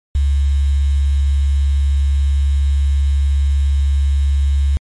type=tone with quantisation; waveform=sine; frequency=69.9 Hz; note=C#2; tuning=15 cents sharp; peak=-11 dBFS; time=0.15-4.77 s; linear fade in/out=0 ms; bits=6; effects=MP3 48 kbps